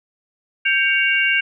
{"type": "tone cluster", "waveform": "sine", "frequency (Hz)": [1574, 2245, 2777], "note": ["G6", "C#7", "F7"], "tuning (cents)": [7, 21, -10], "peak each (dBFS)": -19, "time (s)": [0.65, 1.41], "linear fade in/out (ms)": 10, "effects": []}